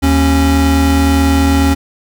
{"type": "tone pair together", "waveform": "square", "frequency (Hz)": [77.51, 274.4], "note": ["D#2", "C#4"], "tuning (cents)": [-6, -17], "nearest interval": "octave + minor seventh", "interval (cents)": 2189, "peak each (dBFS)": -12, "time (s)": [0.02, 1.75], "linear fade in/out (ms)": 20, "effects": []}